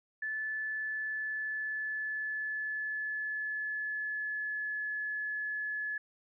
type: tone with pitch glide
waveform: sine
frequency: 1740 to 1711.1 Hz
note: A6 to A6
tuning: -20 to -49 cents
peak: -33 dBFS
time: 0.22-5.98 s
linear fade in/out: 5 ms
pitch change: -29 cents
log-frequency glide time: 0.46-4.8 s
effects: none